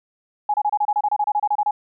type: tone bursts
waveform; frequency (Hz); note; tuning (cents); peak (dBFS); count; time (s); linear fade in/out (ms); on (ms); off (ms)
sine; 835; G#5; +9; -16; 16; 0.49-1.71; 5; 50; 28
effects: none